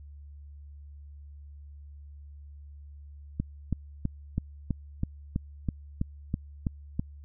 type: click train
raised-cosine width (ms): 5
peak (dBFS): -15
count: 12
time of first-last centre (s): 3.4-6.995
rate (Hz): 3.06
effects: added 72 Hz sine -44 dBFS peak until 7.24 s